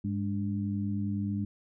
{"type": "tone cluster", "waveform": "sine", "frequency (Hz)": [101.6, 203.2, 292.6], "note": ["G#2", "G#3", "D4"], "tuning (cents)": [-38, -38, -6], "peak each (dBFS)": [-33, -31, -38], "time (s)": [0.04, 1.45], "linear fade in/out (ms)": 5, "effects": []}